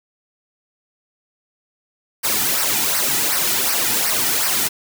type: noise with flanger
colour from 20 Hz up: white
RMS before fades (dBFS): -19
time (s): 2.23-4.69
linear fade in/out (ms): 20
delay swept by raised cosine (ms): 0.28 to 1.88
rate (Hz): 2.7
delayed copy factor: -0.65
effects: none